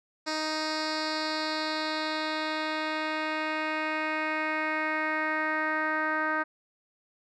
10% pulse tone with low-pass filter sweep, 311.1 Hz, D#4, in tune, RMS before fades -30 dBFS, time 0.26-6.44 s, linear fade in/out 20 ms, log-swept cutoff 5600 to 1600 Hz, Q 2.9, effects none

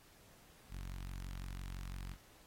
sawtooth tone with notch filter, 45.94 Hz, F#1, 12 cents flat, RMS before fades -45 dBFS, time 0.69-2.17 s, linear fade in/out 50 ms, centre 480 Hz, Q 0.51, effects pink hiss -64 dBFS RMS until 2.46 s + AAC 48 kbps

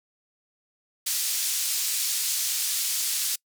pink band-pass noise, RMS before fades -27 dBFS, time 1.06-3.36 s, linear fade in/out 10 ms, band 5000 to 15000 Hz, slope 12 dB/octave, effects noise-tail reverb RT60 0.1 s tail -25 dB re dry

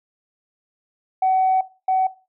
sine tone pair in turn, 754 / 754 Hz, F#5 / F#5, +32 / +32 cents, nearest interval unison, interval 0 cents, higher neither, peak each -14 / -15 dBFS, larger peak first, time 1.22-1.61 / 1.88-2.07 s, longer first, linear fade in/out 5 ms, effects noise-tail reverb RT60 0.3 s tail -17 dB re dry + tanh soft clip ceiling -11 dBFS

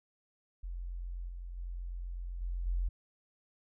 sine tone with level steps, 43.95 Hz, F1, 12 cents sharp, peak -37 / -40 / -37 / -33 / -29 dBFS, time 0.63-2.89 s, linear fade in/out 10 ms, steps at 1.28 / 1.57 / 2.41 / 2.66 s, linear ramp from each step 10 ms, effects none

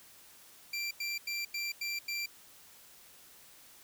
25% pulse tone bursts, 2359 Hz, D7, 7 cents sharp, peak -30 dBFS, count 6, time 0.73-2.26 s, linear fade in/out 5 ms, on 180 ms, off 90 ms, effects white hiss -57 dBFS RMS until 3.83 s

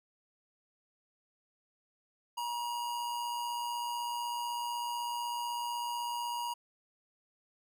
square tone with amplitude modulation, 954 Hz, A#5, 40 cents sharp, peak -33 dBFS, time 2.37-6.54 s, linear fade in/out 10 ms, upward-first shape sine, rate 116 Hz, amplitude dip 40%, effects none

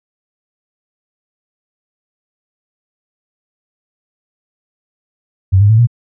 sine tone with pitch steps, 95.1 / 102.52 / 110.51 / 119.13 Hz, F#2 / G#2 / A2 / A#2, +48 / -22 / +8 / +38 cents, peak -5 dBFS, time 5.52-5.872 s, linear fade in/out 20 ms, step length 88 ms, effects none

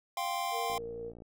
square chord, F suspended second, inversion none, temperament equal, 698.5 / 784 / 1046.5 Hz, F5 / G5 / C6, 0 / 0 / 0 cents, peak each -37 dBFS, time 0.17-0.78 s, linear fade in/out 2 ms
sine tone with vibrato, 465.6 Hz, A#4, 2 cents flat, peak -38 dBFS, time 0.51-1.13 s, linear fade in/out 50 ms, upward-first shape sine, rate 11 Hz, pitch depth 9 cents each way
click train, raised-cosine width 2 ms, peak -36 dBFS, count 31, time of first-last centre 0.7-1.221 s, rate 57.6 Hz
effects none

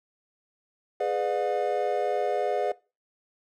triangle chord, G# diminished seventh, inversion none, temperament just, 415.3 / 498.4 / 598 / 717.6 Hz, G#4 / B4 / D5 / F5, 0 / +16 / +31 / +47 cents, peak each -28 dBFS, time 1-2.72 s, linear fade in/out 5 ms, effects noise-tail reverb RT60 0.3 s tail -21 dB re dry

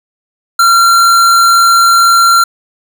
square tone, 1371 Hz, F6, 32 cents flat, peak -5 dBFS, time 0.59-2.44 s, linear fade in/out 5 ms, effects none

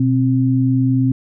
sine tone pair together, 124.4 / 263.6 Hz, B2 / C4, +13 / +13 cents, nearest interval octave + minor second, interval 1300 cents, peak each -15 dBFS, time 0-1.12 s, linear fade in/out 5 ms, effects none

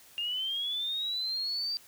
sine linear sweep, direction up, 2794 to 4699 Hz, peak -30 dBFS, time 0.18-1.77 s, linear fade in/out 0 ms, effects white hiss -56 dBFS RMS until 1.87 s

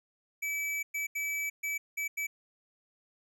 square tone bursts at uneven times, 2300 Hz, D7, 37 cents flat, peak -32 dBFS, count 6, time 0.42-0.83 / 0.94-1.07 / 1.15-1.5 / 1.63-1.78 / 1.97-2.08 / 2.17-2.27 s, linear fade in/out 10 ms, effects none

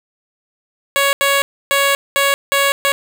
10% pulse tone bursts at uneven times, 557 Hz, C#5, 8 cents sharp, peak -4 dBFS, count 6, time 0.96-1.13 / 1.21-1.42 / 1.71-1.95 / 2.16-2.34 / 2.52-2.72 / 2.85-2.92 s, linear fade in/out 0 ms, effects none

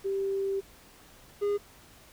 sine / triangle tone pair in turn, 391.3 / 408.5 Hz, G4 / G#4, -3 / -29 cents, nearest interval minor second, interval 74 cents, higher second, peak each -27 / -23 dBFS, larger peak second, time 0.04-0.61 / 1.41-1.58 s, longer first, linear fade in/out 20 ms, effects pink hiss -55 dBFS RMS until 2.12 s

